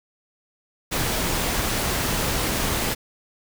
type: noise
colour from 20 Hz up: pink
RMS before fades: -24 dBFS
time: 0.91-2.95 s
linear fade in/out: 20 ms
effects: none